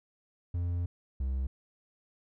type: tone pair in turn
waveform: triangle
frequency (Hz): 87.31 / 65.69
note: F2 / C2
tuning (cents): 0 / +7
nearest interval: perfect fourth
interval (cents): 493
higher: first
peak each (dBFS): -27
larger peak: neither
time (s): 0.54-0.86 / 1.2-1.47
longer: first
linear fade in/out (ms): 5
effects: none